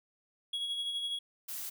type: tone with tremolo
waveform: triangle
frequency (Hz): 3328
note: G#7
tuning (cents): +3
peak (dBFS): -30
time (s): 0.53-1.19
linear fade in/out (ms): 5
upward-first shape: sine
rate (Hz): 12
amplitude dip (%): 40
type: noise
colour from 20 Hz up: blue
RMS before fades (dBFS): -40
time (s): 1.48-1.7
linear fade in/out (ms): 10
effects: none